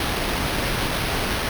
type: noise with sample-and-hold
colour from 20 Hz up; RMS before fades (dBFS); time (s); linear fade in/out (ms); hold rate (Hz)
pink; -24; 0-1.49; 2; 7350
effects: none